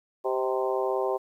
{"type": "harmonic tone with a mistuned harmonic", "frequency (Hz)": 130.2, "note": "C3", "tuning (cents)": -8, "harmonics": [3, 4, 5, 6, 7, 8], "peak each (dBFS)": [-28, -30, -32, -34, -35, -36], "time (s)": [0.24, 1.18], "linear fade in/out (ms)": 20, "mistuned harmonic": 5, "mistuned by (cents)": -41, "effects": ["10-bit"]}